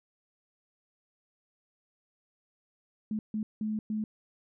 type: tone bursts at uneven times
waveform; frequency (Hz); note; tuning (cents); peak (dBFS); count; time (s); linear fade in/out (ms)
sine; 215.1; A3; -39; -29; 4; 3.11-3.19 / 3.34-3.43 / 3.61-3.79 / 3.9-4.04; 2
effects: none